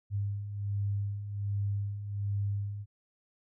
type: beating tone pair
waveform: sine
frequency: 100 / 101.3 Hz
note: G2 / G#2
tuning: +35 / -43 cents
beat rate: 1.3 Hz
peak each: -38 / -31 dBFS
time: 0.1-2.86 s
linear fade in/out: 50 ms
effects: none